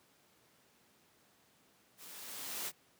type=noise with level ramp; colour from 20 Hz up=white; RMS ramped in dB=-53 to -38 dBFS; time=1.97-2.72 s; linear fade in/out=50 ms; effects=pink hiss -68 dBFS RMS until 2.99 s + high-pass 150 Hz 12 dB/octave